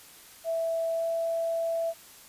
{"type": "tone with pitch glide", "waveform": "sine", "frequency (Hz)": [659.3, 663.5], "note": ["E5", "E5"], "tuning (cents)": [0, 11], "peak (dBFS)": -26, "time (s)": [0.44, 1.94], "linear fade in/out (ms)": 50, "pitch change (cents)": 11, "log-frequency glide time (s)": [0.93, 1.06], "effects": ["white hiss -51 dBFS RMS until 2.28 s", "resampled to 32000 Hz"]}